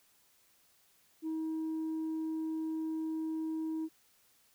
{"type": "tone", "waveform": "sine", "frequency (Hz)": 318.3, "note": "D#4", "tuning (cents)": 39, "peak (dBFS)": -31, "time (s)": [1.22, 3.89], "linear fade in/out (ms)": 50, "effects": ["tanh soft clip ceiling -32 dBFS", "white hiss -68 dBFS RMS until 4.54 s"]}